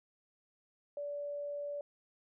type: tone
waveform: sine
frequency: 578 Hz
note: D5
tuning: 28 cents flat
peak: -37 dBFS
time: 0.97-1.81 s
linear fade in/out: 2 ms
effects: none